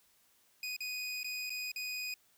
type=tone with dropouts; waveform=25% pulse; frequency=2489 Hz; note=D#7; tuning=in tune; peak=-33 dBFS; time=0.63-2.14 s; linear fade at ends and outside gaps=2 ms; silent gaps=0.765-0.805 / 1.232-1.244 / 1.496-1.503 / 1.717-1.76 s; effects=white hiss -69 dBFS RMS until 2.37 s